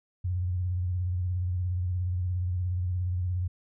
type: tone with vibrato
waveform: sine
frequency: 90.1 Hz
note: F#2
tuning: 45 cents flat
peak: -26 dBFS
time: 0.24-3.48 s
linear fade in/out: 10 ms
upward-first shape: triangle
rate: 17 Hz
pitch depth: 75 cents each way
effects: none